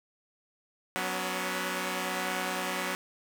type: chord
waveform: 5% pulse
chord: F# suspended fourth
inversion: none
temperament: equal with one note detuned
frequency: 185 / 246.9 / 282.4 Hz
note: F#3 / B3 / C#4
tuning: 0 / 0 / +32 cents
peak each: -22 / -25 / -25 dBFS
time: 0.96-2.95 s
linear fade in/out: 0 ms
effects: none